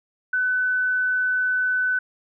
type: tone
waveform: sine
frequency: 1504 Hz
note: F#6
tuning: 28 cents sharp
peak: -19 dBFS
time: 0.33-1.99 s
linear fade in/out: 5 ms
effects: none